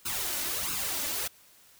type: noise with flanger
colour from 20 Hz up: white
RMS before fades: -32 dBFS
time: 0.05-1.28 s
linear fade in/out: 10 ms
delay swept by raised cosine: 0.75 to 3.45 ms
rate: 1.5 Hz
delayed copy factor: +0.75
effects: white hiss -58 dBFS RMS until 1.79 s